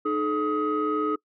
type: tone cluster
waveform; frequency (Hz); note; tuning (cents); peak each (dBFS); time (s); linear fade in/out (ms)
sine; 305.3 / 429.4 / 1261; D#4 / A4 / D#6; -33 / -42 / +23; -26; 0.05-1.16; 10
effects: noise-tail reverb RT60 0.1 s tail -24 dB re dry + tanh soft clip ceiling -17 dBFS